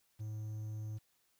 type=tone with quantisation; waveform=triangle; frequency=107.8 Hz; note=A2; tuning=35 cents flat; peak=-37 dBFS; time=0.19-0.99 s; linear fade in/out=20 ms; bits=11; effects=white hiss -75 dBFS RMS until 1.39 s